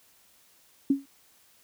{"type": "tone with exponential decay", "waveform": "sine", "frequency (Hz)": 276, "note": "C#4", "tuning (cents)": -7, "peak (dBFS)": -16, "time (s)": [0.9, 1.06], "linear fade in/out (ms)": 5, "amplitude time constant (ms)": 33, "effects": ["white hiss -61 dBFS RMS until 1.63 s"]}